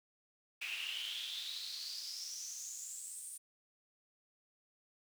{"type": "noise with high-pass filter sweep", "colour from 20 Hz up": "brown", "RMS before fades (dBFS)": -44, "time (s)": [0.61, 3.38], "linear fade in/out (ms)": 10, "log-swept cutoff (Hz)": [2500, 9200], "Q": 7.6, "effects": []}